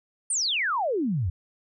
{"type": "exponential sweep", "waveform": "sine", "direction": "down", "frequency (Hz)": [9397, 79], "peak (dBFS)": -23, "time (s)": [0.3, 1.3], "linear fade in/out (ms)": 5, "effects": []}